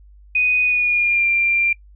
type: tone with pitch glide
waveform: sine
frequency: 2489 to 2377 Hz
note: D#7 to D7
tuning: 0 to +20 cents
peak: -14 dBFS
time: 0.35-1.73 s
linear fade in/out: 5 ms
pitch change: -80 cents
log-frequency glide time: 0.62-1.27 s
effects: noise-tail reverb RT60 0.1 s tail -24 dB re dry + added 50 Hz sine -43 dBFS peak until 1.95 s